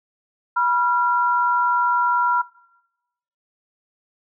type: tone pair together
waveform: sine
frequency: 975.1 / 1378 Hz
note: B5 / F6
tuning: -22 / -24 cents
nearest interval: tritone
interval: 598 cents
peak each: -19 dBFS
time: 0.56-2.42 s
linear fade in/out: 10 ms
effects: noise-tail reverb RT60 1.0 s tail -22 dB re dry